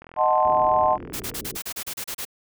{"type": "click train", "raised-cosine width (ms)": 0.5, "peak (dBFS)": -27, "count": 56, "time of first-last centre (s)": [0.02, 1.339], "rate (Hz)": 41.7}
{"type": "chord", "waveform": "sine", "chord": "D# diminished seventh", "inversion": "none", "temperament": "equal", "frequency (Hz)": [622.3, 740, 880, 1046.5], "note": ["D#5", "F#5", "A5", "C6"], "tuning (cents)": [0, 0, 0, 0], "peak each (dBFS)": -22, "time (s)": [0.16, 0.98], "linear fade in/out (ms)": 50}
{"type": "low-pass noise", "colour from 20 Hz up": "white", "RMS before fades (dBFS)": -38, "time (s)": [0.45, 1.57], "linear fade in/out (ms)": 5, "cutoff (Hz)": 460, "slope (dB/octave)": 48}
{"type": "noise bursts", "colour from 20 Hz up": "white", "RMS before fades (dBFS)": -31, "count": 11, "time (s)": [1.13, 2.252], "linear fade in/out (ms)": 10, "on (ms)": 72, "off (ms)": 33}
{"effects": []}